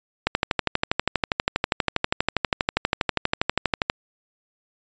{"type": "click train", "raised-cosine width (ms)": 0.3, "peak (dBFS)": -3, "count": 46, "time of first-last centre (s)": [0.27, 3.899], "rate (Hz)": 12.4, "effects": ["resampled to 16000 Hz"]}